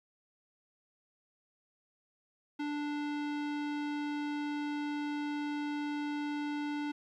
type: tone with low-pass filter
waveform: square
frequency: 293.7 Hz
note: D4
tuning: in tune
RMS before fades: -36 dBFS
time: 2.59-6.92 s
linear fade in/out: 10 ms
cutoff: 3400 Hz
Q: 0.9
effects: 12-bit